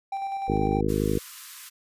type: tone with tremolo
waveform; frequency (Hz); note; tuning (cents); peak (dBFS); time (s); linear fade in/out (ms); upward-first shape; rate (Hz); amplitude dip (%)
triangle; 784; G5; 0; -25; 0.12-0.81; 5; square; 10; 30
type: harmonic tone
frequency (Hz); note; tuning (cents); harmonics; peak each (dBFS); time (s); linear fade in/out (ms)
51.91; G#1; 0; 1 / 2 / 3 / 4 / 5 / 6 / 7 / 8 / 9; -31 / -31 / -31 / -31 / -31 / -31 / -31 / -31 / -31; 0.48-1.19; 5
type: high-pass noise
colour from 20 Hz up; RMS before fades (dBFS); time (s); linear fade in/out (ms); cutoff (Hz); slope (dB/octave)
white; -42; 0.88-1.7; 20; 1000; 96
effects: resampled to 32000 Hz